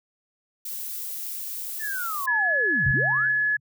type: noise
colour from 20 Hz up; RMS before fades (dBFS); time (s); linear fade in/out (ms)
violet; -33; 0.65-2.26; 5
type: linear two-way sweep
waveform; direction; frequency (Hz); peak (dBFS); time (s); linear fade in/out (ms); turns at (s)
sine; down then up; 1798 to 30.87 to 1798; -28; 1.79-3.33; 50; 2.9
type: tone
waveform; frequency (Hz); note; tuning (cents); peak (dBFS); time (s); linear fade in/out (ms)
sine; 1702; G#6; +42; -20; 2.27-3.57; 10
type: tone with exponential decay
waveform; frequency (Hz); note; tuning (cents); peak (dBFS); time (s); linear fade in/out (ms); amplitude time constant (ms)
sine; 133.8; C3; +39; -20; 2.86-3.6; 5; 160
effects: none